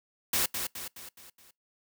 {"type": "noise with echo", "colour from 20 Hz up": "white", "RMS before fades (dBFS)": -27, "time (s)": [0.33, 0.46], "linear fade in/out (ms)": 5, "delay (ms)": 210, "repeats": 5, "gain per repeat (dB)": -6, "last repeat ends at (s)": 1.51, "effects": ["noise-tail reverb RT60 0.2 s tail -25 dB re dry"]}